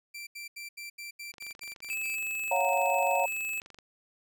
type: tone bursts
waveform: sawtooth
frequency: 2349 Hz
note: D7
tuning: in tune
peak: -36 dBFS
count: 10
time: 0.14-2.16 s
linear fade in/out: 10 ms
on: 130 ms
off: 80 ms
type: click train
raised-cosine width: 0.2 ms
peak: -32 dBFS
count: 59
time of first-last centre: 1.34-3.787 s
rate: 23.7 Hz
type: tone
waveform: square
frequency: 2600 Hz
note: E7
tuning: 24 cents flat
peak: -32 dBFS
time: 1.9-3.6 s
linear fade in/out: 0 ms
type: chord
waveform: sine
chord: Gb major seventh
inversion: second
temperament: just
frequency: 555 / 693.7 / 740 / 925 Hz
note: Db5 / F5 / Gb5 / Bb5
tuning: +2 / -12 / 0 / -14 cents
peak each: -30 dBFS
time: 2.51-3.26 s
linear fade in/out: 5 ms
effects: none